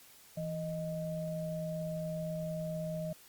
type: tone pair together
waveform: sine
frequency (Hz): 164.83 / 622.3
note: E3 / D#5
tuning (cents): 0 / 0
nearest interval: octave + major seventh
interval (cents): 2300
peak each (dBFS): -37 / -38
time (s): 0.37-3.13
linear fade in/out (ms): 5
effects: white hiss -58 dBFS RMS until 3.28 s + Opus 48 kbps

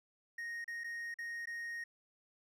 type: tone with dropouts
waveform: triangle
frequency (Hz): 1864.7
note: A#6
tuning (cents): 0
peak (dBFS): -38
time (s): 0.38-1.84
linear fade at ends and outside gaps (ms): 5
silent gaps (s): 0.644-0.678 / 0.837-0.842 / 1.142-1.186 / 1.457-1.471
effects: none

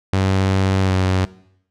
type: tone with pitch glide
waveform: sawtooth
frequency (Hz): 95.7 to 93.46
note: G2 to F#2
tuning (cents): -41 to +18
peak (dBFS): -11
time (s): 0.13-1.25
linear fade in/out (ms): 0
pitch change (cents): -41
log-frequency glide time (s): 0.82-0.93
effects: noise-tail reverb RT60 0.7 s tail -20 dB re dry + low-pass 6000 Hz 12 dB/octave

